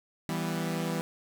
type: chord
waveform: sawtooth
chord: E minor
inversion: none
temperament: equal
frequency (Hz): 164.81 / 196 / 246.9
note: E3 / G3 / B3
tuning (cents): 0 / 0 / 0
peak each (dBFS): -28 / -31 / -33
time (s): 0.29-1.01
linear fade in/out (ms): 0
effects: 9-bit